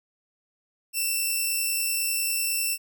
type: tone pair together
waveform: 5% pulse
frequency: 2644 / 2714 Hz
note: E7 / E7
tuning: +5 / +50 cents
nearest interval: unison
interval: 45 cents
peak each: -18 dBFS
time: 0.93-2.78 s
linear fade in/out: 50 ms
effects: none